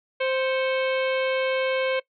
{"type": "harmonic tone with a mistuned harmonic", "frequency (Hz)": 523.3, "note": "C5", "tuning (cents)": 0, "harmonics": [1, 2, 3, 4, 5, 6, 7, 8], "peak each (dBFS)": [-23, -34, -33, -31, -35, -36, -46, -46], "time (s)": [0.2, 2], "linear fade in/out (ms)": 10, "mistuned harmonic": 4, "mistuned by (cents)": 92, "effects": ["noise-tail reverb RT60 0.1 s tail -20 dB re dry"]}